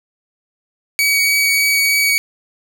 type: tone with vibrato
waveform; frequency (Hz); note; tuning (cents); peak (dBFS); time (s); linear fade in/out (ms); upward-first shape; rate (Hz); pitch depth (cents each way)
sawtooth; 2262; C#7; +34; -9; 0.99-2.18; 0; triangle; 3.3; 10
effects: none